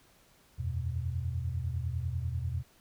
sine chord, E suspended second, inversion none, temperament equal, 82.41 / 92.5 / 123.47 Hz, E2 / F#2 / B2, 0 / 0 / 0 cents, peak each -34 / -37 / -35 dBFS, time 0.58-2.63 s, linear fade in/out 20 ms, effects pink hiss -63 dBFS RMS until 2.8 s

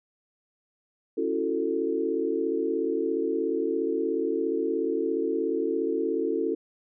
sine chord, F# minor seventh, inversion second, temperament just, 277.5 / 333 / 370 / 444 Hz, C#4 / E4 / F#4 / A4, +2 / +18 / 0 / +16 cents, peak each -32 / -29 / -31 / -28 dBFS, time 1.17-6.55 s, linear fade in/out 10 ms, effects none

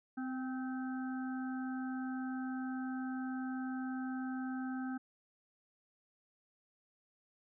harmonic tone with a mistuned harmonic, 258.2 Hz, C4, 23 cents flat, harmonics 1 / 3 / 5 / 6, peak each -37 / -48 / -52 / -49 dBFS, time 0.17-4.98 s, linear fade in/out 10 ms, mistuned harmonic 3, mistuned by +27 cents, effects none

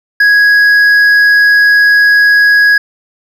sine tone with hard clipping, 1662 Hz, G#6, 1 cent sharp, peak -5 dBFS, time 0.2-2.78 s, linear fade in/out 5 ms, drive 4 dB, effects none

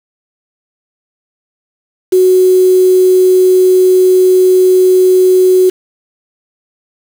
sine tone with quantisation, 370 Hz, F#4, in tune, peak -4 dBFS, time 2.12-5.7 s, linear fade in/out 10 ms, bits 4, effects none

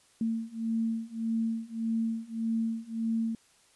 sine beating tone pair, 225.2 / 226.9 Hz, A3 / A#3, +40 / -47 cents, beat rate 1.7 Hz, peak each -32 / -31 dBFS, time 0.21-3.35 s, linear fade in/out 2 ms, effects white hiss -63 dBFS RMS until 3.75 s + resampled to 24000 Hz

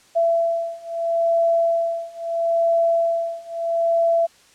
sine beating tone pair, 670 / 670.76 Hz, E5 / E5, +28 / +30 cents, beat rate 0.76 Hz, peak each -21 / -20 dBFS, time 0.15-4.27 s, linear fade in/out 20 ms, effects white hiss -53 dBFS RMS until 4.54 s + low-pass 8000 Hz 12 dB/octave

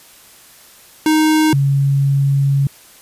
square / sine tone pair in turn, 311.1 / 138.88 Hz, D#4 / C#3, 0 / +4 cents, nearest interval octave + major second, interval 1396 cents, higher first, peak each -11 dBFS, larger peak neither, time 1.06-1.53 / 1.53-2.67 s, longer second, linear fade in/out 2 ms, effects white hiss -44 dBFS RMS until 3.01 s + resampled to 32000 Hz

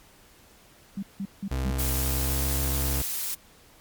sine tone bursts, 196.9 Hz, G3, 8 cents sharp, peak -28 dBFS, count 4, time 0.97-1.708 s, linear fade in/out 5 ms, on 57 ms, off 170 ms
35% pulse tone with pitch glide, 65.41 to 67.4 Hz, C2 to C#2, 0 to -48 cents, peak -24 dBFS, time 1.51-3.02 s, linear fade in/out 5 ms, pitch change +52 cents, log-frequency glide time 2-2.43 s
blue noise, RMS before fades -30 dBFS, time 1.78-3.35 s, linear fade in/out 10 ms
effects pink hiss -55 dBFS RMS until 3.8 s + MP3 96 kbps

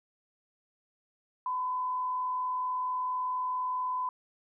sine tone with frequency modulation, 1009 Hz, B5, 37 cents sharp, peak -29 dBFS, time 1.46-4.09 s, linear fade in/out 2 ms, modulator 44.4 Hz, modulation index 0.26, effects none

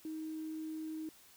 triangle tone, 314.8 Hz, D#4, 20 cents sharp, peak -35 dBFS, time 0.05-1.09 s, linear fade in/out 2 ms, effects tanh soft clip ceiling -37 dBFS + white hiss -61 dBFS RMS until 1.36 s

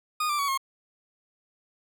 40% pulse tone with pitch steps, 1231 / 1178.1 / 1127.5 / 1079.1 Hz, D#6 / D6 / C#6 / C#6, -19 / +5 / +29 / -47 cents, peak -24 dBFS, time 0.2-0.576 s, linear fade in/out 5 ms, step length 94 ms, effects none

